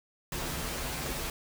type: noise with comb filter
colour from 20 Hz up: pink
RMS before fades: -35 dBFS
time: 0.32-1.3 s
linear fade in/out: 2 ms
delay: 9.9 ms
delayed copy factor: -0.65
effects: none